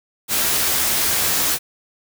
white noise with comb filter, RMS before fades -19 dBFS, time 0.28-1.59 s, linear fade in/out 50 ms, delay 14 ms, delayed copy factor +0.55, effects none

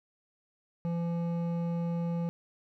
sine tone with hard clipping, 170 Hz, F3, 46 cents flat, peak -31 dBFS, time 0.85-2.29 s, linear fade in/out 0 ms, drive 10 dB, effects none

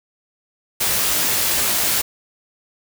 white noise with comb filter, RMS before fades -19 dBFS, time 0.8-2.02 s, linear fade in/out 10 ms, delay 17 ms, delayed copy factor +0.65, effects none

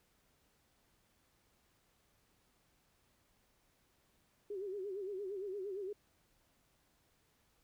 sine tone with vibrato, 392 Hz, G4, in tune, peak -39 dBFS, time 4.5-5.93 s, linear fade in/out 5 ms, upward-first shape sine, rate 8.7 Hz, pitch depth 110 cents each way, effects pink hiss -74 dBFS RMS until 7.63 s

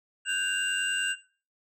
sine tone cluster, 1509 / 1599 / 2796 / 8000 Hz, F#6 / G6 / F7 / B8, +34 / +34 / +1 / +21 cents, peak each -32 / -32 / -28 / -33 dBFS, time 0.25-1.16 s, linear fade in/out 50 ms, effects noise-tail reverb RT60 0.4 s tail -17 dB re dry + tanh soft clip ceiling -20 dBFS

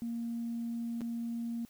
sine tone with dropouts, 233.1 Hz, A#3, in tune, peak -33 dBFS, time 0.02-1.65 s, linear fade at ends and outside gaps 0 ms, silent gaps 1.008-1.016 s, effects tanh soft clip ceiling -29 dBFS + white hiss -63 dBFS RMS until 1.69 s

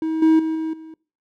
triangle tone with level steps, 319 Hz, D#4, 43 cents sharp, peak -18 / -9 / -18 / -20 / -34 dBFS, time 0.02-0.94 s, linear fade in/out 2 ms, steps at 0.22 / 0.39 / 0.55 / 0.73 s, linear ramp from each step 5 ms, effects noise-tail reverb RT60 0.4 s tail -23 dB re dry

